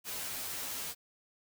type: noise with comb filter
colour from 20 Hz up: white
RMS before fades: -39 dBFS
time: 0.04-0.95 s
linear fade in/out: 50 ms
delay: 11 ms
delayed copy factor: +0.7
effects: none